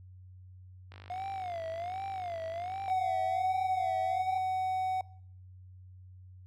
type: click train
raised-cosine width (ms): 0.3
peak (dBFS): -34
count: 100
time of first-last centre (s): 0.92-2.9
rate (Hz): 50
type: tone with vibrato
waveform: triangle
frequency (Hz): 713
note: F5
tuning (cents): +36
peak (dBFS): -33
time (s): 1.1-4.38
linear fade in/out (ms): 2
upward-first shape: sine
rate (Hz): 1.3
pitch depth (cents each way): 160
type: tone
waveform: triangle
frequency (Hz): 750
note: F#5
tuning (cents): +23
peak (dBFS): -27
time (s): 2.88-5.01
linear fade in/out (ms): 2
effects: noise-tail reverb RT60 0.6 s tail -22 dB re dry + added 92 Hz sine -49 dBFS peak until 6.46 s